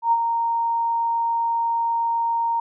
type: tone with ADSR envelope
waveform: sine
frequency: 927 Hz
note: A#5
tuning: 10 cents flat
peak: -13 dBFS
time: 0.02-2.6 s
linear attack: 99 ms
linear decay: 45 ms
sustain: -6 dB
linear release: 4 ms
effects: none